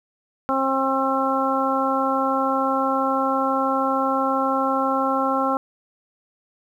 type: harmonic tone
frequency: 267.4 Hz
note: C4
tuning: 38 cents sharp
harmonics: 1 / 2 / 3 / 4 / 5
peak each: -25 / -25 / -25 / -25 / -25 dBFS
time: 0.49-5.57 s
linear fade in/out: 0 ms
effects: 9-bit